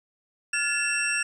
sine tone cluster, 1413 / 1720 / 2681 / 5580 / 8180 Hz, F6 / A6 / E7 / F8 / C9, +20 / -40 / +29 / -2 / -40 cents, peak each -32 / -29 / -27 / -33 / -32 dBFS, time 0.53-1.23 s, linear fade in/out 5 ms, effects 9-bit

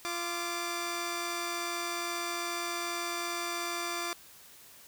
10% pulse tone pair together, 345.5 / 1178 Hz, F4 / D6, -19 / +5 cents, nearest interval octave + major sixth, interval 2124 cents, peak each -27 / -28 dBFS, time 0.05-4.13 s, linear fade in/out 0 ms, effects white hiss -54 dBFS RMS until 4.87 s

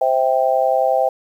sine chord, C major, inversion none, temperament just, 523.3 / 654.1 / 784.9 Hz, C5 / E5 / G5, 0 / -14 / +2 cents, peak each -18 dBFS, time 0.01-1.09 s, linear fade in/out 5 ms, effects 8-bit

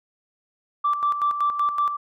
sine tone with tremolo, 1169 Hz, D6, 8 cents flat, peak -17 dBFS, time 0.84-1.97 s, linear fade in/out 10 ms, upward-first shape square, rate 5.3 Hz, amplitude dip 60%, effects tanh soft clip ceiling -13 dBFS

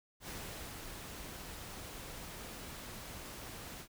pink noise with ADSR envelope, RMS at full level -44 dBFS, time 0.2-3.88 s, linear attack 82 ms, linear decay 470 ms, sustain -3 dB, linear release 76 ms, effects none

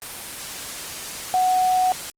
sine tone in noise, 740 Hz, F#5, in tune, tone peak -16 dBFS, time 1.34-1.92 s, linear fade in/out 0 ms, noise white, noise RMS -32 dBFS, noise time 0.02-2.1 s, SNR +13 dB, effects low-pass 12000 Hz 12 dB/octave + Opus 24 kbps

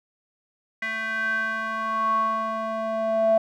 square tone with band-pass filter sweep, 221.7 Hz, A3, 13 cents sharp, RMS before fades -25 dBFS, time 0.82-3.38 s, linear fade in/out 5 ms, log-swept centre 1900 to 670 Hz, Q 7.9, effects none

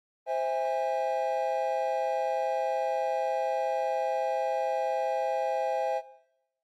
triangle chord, C augmented, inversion none, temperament just, 523.3 / 654.1 / 817.6 Hz, C5 / E5 / G#5, 0 / -14 / -27 cents, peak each -29 dBFS, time 0.26-6.02 s, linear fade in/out 50 ms, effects noise-tail reverb RT60 0.9 s tail -18 dB re dry + Opus 32 kbps

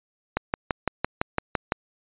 click train, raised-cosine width 0.5 ms, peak -7 dBFS, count 9, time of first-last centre 0.37-1.721 s, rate 5.92 Hz, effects resampled to 8000 Hz

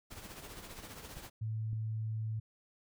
pink noise with tremolo, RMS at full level -46 dBFS, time 0.1-1.3 s, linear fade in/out 20 ms, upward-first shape triangle, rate 15 Hz, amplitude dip 60%
clicks, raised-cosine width 5 ms, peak -35 dBFS, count 2, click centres 1.17 / 1.731 s
sine tone, 110 Hz, A2, in tune, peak -34 dBFS, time 1.41-2.4 s, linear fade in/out 10 ms
effects none

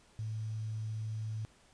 sine tone with quantisation, 109.3 Hz, A2, 11 cents flat, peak -35 dBFS, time 0.19-1.45 s, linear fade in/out 0 ms, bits 10, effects pink hiss -64 dBFS RMS until 1.73 s + resampled to 22050 Hz

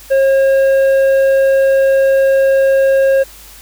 sine tone with tanh clipping, 540 Hz, C#5, 45 cents flat, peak -9 dBFS, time 0.1-3.24 s, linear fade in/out 20 ms, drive 7 dB, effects added 50 Hz sine -41 dBFS peak until 3.61 s + white hiss -38 dBFS RMS until 3.61 s

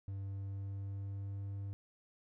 triangle tone with pitch glide, 98 to 99.25 Hz, G2 to G2, 0 to +22 cents, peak -37 dBFS, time 0.08-1.73 s, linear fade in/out 0 ms, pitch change +22 cents, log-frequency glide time 0.22-1.45 s, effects none

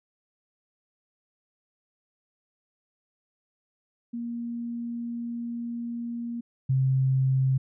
sine tone pair in turn, 235.7 / 132.28 Hz, A#3 / C3, +19 / +19 cents, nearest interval minor seventh, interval 1000 cents, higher first, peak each -30 / -20 dBFS, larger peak second, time 4.13-6.41 / 6.69-7.58 s, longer first, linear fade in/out 10 ms, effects none

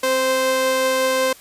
sawtooth tone pair together, 263.2 / 521 Hz, C4 / C5, +10 / -7 cents, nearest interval octave, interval 1183 cents, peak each -25 / -13 dBFS, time 0.03-1.33 s, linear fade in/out 5 ms, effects white hiss -45 dBFS RMS until 1.4 s + resampled to 32000 Hz

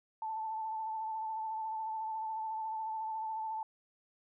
sine tone with vibrato, 880 Hz, A5, in tune, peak -35 dBFS, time 0.22-3.63 s, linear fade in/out 2 ms, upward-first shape sine, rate 14 Hz, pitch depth 26 cents each way, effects none

